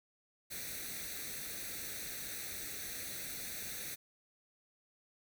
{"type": "noise with comb filter", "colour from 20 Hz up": "white", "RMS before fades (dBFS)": -43, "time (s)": [0.5, 3.96], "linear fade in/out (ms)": 20, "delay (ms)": 0.49, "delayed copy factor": 0.75, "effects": []}